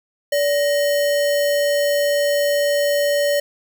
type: tone with sample-and-hold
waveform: sine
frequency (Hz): 576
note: D5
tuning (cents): -34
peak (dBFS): -15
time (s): 0.32-3.4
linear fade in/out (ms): 5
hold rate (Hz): 2450
effects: none